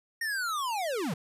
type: linear sweep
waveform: square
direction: down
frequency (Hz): 1864.7 to 130.81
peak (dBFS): -30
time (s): 0.21-1.14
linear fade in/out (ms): 5
effects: resampled to 32000 Hz